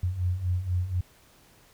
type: beating tone pair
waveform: sine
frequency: 87.31 / 91.41 Hz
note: F2 / F#2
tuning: 0 / -20 cents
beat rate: 4.1 Hz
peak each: -31 / -26 dBFS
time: 0.03-1.01 s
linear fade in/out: 5 ms
effects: pink hiss -58 dBFS RMS until 1.73 s